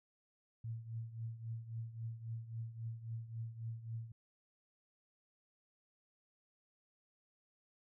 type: tone with tremolo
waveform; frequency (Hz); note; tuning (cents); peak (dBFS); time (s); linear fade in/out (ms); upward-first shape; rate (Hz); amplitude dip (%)
sine; 114; A#2; -38; -38; 0.64-4.12; 5; triangle; 3.7; 80
effects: none